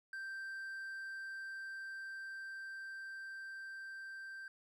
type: tone with level ramp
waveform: triangle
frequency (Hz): 1568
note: G6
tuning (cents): 0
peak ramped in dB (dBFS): -40 to -44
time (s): 0.13-4.48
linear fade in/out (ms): 2
effects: none